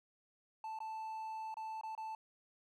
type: tone with dropouts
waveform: triangle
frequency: 880 Hz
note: A5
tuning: in tune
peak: -39 dBFS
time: 0.64-2.15 s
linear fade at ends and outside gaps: 2 ms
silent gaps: 0.789-0.803 / 1.542-1.569 / 1.812-1.834 / 1.951-1.977 s
effects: none